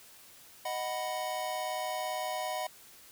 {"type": "chord", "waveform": "square", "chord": "B major", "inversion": "first", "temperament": "equal", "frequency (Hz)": [622.3, 740, 987.8], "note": ["D#5", "F#5", "B5"], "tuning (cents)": [0, 0, 0], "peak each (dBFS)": [-38, -37, -40], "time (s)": [0.65, 2.67], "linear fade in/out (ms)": 5, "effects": ["white hiss -55 dBFS RMS until 3.11 s"]}